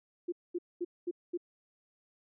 sine tone bursts, 350.4 Hz, F4, 6 cents sharp, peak -31 dBFS, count 5, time 0.28-1.375 s, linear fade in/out 10 ms, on 43 ms, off 220 ms, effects none

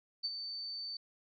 sine tone with ADSR envelope, 4554 Hz, C#8, 46 cents sharp, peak -31 dBFS, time 0.23-0.97 s, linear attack 20 ms, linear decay 39 ms, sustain -8 dB, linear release 4 ms, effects none

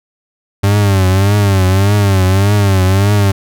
40% pulse tone with vibrato, 98 Hz, G2, in tune, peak -7 dBFS, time 0.63-3.32 s, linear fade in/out 10 ms, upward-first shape triangle, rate 1.7 Hz, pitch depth 110 cents each way, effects none

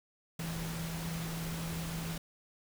sine tone in noise, 164.81 Hz, E3, in tune, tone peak -37 dBFS, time 0.39-2.18 s, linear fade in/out 5 ms, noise pink, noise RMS -42 dBFS, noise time 0.39-2.18 s, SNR +2 dB, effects none

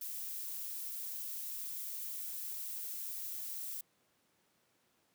violet noise, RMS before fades -42 dBFS, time 0.01-3.81 s, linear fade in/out 5 ms, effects pink hiss -74 dBFS RMS until 5.14 s + high-pass 150 Hz 12 dB/octave

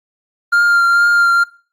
triangle tone with vibrato, 1396.9 Hz, F6, in tune, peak -7 dBFS, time 0.52-1.44 s, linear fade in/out 10 ms, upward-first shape triangle, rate 2.2 Hz, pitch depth 19 cents each way, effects noise-tail reverb RT60 0.4 s tail -21 dB re dry + Opus 32 kbps

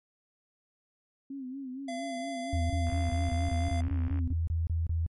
sine tone with vibrato, 264.6 Hz, C4, 20 cents sharp, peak -36 dBFS, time 1.3-4.33 s, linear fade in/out 5 ms, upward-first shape sine, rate 4.3 Hz, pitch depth 85 cents each way
square tone with pitch glide, 681 to 688.9 Hz, F5 to F5, -44 to -24 cents, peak -36 dBFS, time 1.88-3.81 s, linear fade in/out 5 ms, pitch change +20 cents, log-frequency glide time 1.99-3.39 s
sine tone bursts, 82.41 Hz, E2, in tune, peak -26 dBFS, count 13, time 2.53-5.064 s, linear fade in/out 0 ms, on 170 ms, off 27 ms
click train, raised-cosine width 0.5 ms, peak -33 dBFS, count 87, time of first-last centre 2.87-4.189 s, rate 65.2 Hz
effects MP3 48 kbps

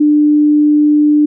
sine tone, 298 Hz, D4, 25 cents sharp, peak -6 dBFS, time 0-1.26 s, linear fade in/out 10 ms, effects none

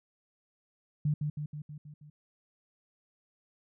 sine tone with echo, 149.1 Hz, D3, 27 cents sharp, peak -25 dBFS, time 1.05-1.14 s, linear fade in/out 5 ms, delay 160 ms, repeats 6, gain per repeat -4 dB, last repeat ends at 2.1 s, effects none

